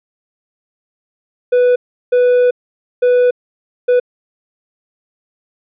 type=tone bursts at uneven times; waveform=triangle; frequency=493.9 Hz; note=B4; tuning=in tune; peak=-6 dBFS; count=4; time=1.52-1.76 / 2.12-2.51 / 3.02-3.31 / 3.88-4 s; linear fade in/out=10 ms; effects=resampled to 8000 Hz